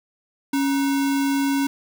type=tone with sample-and-hold; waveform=sine; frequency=276.7 Hz; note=C#4; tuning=3 cents flat; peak=-18 dBFS; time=0.53-1.67 s; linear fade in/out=5 ms; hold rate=1225 Hz; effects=none